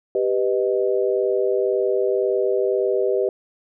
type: chord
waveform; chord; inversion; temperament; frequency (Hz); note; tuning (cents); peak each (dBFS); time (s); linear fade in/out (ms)
sine; G augmented; none; equal; 392 / 493.9 / 622.3; G4 / B4 / D#5; 0 / 0 / 0; -20 / -22 / -25; 0.15-3.29; 2
effects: none